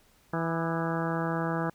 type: harmonic tone with a mistuned harmonic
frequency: 164.81 Hz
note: E3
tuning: in tune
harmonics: 1 / 2 / 3 / 4 / 5 / 6 / 7 / 8 / 9 / 10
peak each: -31 / -34 / -36 / -37 / -38 / -39 / -39 / -40 / -41 / -41 dBFS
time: 0.33-1.7 s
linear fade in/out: 5 ms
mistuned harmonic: 7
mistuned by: +59 cents
effects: pink hiss -63 dBFS RMS until 1.74 s